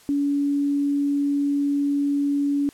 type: tone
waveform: sine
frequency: 284.4 Hz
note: C#4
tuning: 45 cents sharp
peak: -19 dBFS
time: 0.09-2.69 s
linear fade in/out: 0 ms
effects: white hiss -52 dBFS RMS until 2.73 s + low-pass 11000 Hz 12 dB/octave